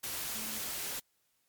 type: tone in noise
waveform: sine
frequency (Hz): 220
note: A3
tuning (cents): 0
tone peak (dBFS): -47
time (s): 0.35-0.59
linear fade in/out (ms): 10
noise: white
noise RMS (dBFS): -38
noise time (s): 0.03-1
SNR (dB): -12
effects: white hiss -75 dBFS RMS until 1.48 s + MP3 96 kbps